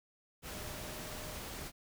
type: tone in noise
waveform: sine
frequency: 611 Hz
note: D#5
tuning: 32 cents flat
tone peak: -52 dBFS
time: 0.48-1.39 s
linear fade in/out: 50 ms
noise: pink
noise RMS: -44 dBFS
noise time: 0.42-1.72 s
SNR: -11 dB
effects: none